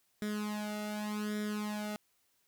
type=tone with flanger; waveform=sawtooth; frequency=210.3 Hz; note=G#3; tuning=22 cents sharp; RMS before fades=-37 dBFS; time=0.22-1.96 s; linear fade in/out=0 ms; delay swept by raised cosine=0.55 to 1.47 ms; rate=0.86 Hz; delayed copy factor=+0.85; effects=white hiss -74 dBFS RMS until 2.47 s